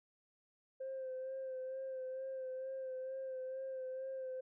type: tone with vibrato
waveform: sine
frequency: 523.3 Hz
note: C5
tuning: in tune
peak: -39 dBFS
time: 0.8-4.41 s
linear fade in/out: 10 ms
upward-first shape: sine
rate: 2.2 Hz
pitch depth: 27 cents each way
effects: tanh soft clip ceiling -37 dBFS